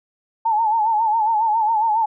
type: tone with vibrato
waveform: sine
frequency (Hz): 880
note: A5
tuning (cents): 0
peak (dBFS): -15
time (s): 0.45-2.06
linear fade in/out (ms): 10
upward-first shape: sine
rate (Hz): 7.3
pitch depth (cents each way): 84
effects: none